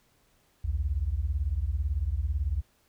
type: beating tone pair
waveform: sine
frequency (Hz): 61.8 / 79.8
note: B1 / D#2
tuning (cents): +2 / +44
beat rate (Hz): 18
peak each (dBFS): -28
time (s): 0.64-2.62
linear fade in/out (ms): 10
effects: tanh soft clip ceiling -19 dBFS + pink hiss -67 dBFS RMS until 2.88 s